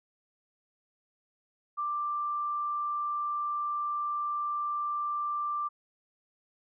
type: tone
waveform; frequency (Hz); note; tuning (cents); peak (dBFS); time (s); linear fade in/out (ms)
sine; 1180; D6; +8; -29; 1.77-5.69; 20
effects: none